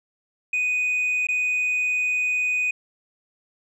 sine tone with dropouts, 2489 Hz, D#7, in tune, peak -18 dBFS, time 0.53-2.71 s, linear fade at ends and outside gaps 5 ms, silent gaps 1.27-1.286 s, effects tanh soft clip ceiling -19 dBFS

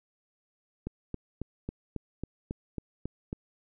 click train, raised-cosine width 3 ms, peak -21 dBFS, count 10, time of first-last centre 0.87-3.329 s, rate 3.66 Hz, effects none

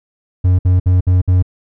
triangle tone bursts, 91.1 Hz, F#2, 26 cents flat, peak -6 dBFS, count 5, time 0.44-1.426 s, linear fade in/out 10 ms, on 150 ms, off 59 ms, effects none

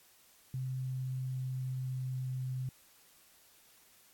sine tone with pitch glide, 130 to 129.1 Hz, C3 to C3, -11 to -23 cents, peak -34 dBFS, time 0.54-2.69 s, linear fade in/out 2 ms, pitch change -12 cents, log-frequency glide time 0.75-2.36 s, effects white hiss -63 dBFS RMS until 4.13 s + AAC 64 kbps

